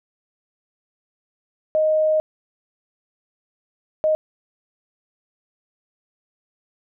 sine tone bursts at uneven times, 622.3 Hz, D#5, in tune, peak -15 dBFS, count 2, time 1.75-2.2 / 4.04-4.15 s, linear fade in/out 0 ms, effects none

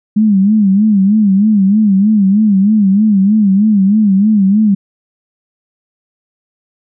sine tone with vibrato, 204 Hz, G#3, 31 cents flat, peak -6 dBFS, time 0.16-4.75 s, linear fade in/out 10 ms, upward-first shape sine, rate 3.2 Hz, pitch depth 120 cents each way, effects none

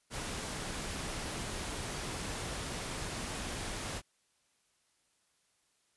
pink noise, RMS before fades -39 dBFS, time 0.1-4.02 s, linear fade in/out 50 ms, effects white hiss -74 dBFS RMS until 5.96 s + resampled to 24000 Hz

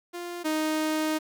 sawtooth tone pair in turn, 349.2 / 311.1 Hz, F4 / D#4, 0 / 0 cents, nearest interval major second, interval 200 cents, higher first, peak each -30 / -21 dBFS, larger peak second, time 0.13-0.44 / 0.44-1.19 s, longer second, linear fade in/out 20 ms, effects 10-bit

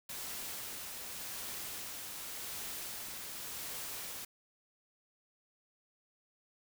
white noise with tremolo, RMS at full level -42 dBFS, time 0.09-4.25 s, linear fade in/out 5 ms, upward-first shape sine, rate 0.88 Hz, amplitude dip 25%, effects none

